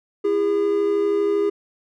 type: tone pair together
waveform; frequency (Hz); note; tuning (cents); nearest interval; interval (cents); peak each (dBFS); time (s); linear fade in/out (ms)
triangle; 333.9 / 406.6; E4 / G#4; +22 / -37; minor third; 341; -23 / -16; 0.24-1.5; 10
effects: none